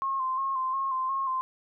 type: tone with vibrato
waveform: sine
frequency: 1061 Hz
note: C6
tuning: 24 cents sharp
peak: -26 dBFS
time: 0.02-1.41 s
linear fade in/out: 0 ms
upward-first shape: square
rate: 2.8 Hz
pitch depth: 33 cents each way
effects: none